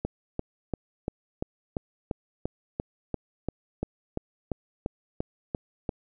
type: click train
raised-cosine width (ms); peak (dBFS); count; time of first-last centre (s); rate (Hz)
2; -15; 18; 0.05-5.892; 2.91
effects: none